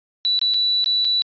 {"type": "tone with dropouts", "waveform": "sine", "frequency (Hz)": 3951, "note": "B7", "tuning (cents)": 0, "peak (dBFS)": -16, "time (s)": [0.25, 1.22], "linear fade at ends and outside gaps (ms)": 0, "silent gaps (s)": [[0.391, 0.415], [0.538, 0.543], [0.843, 0.86], [1.046, 1.051]], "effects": ["resampled to 11025 Hz"]}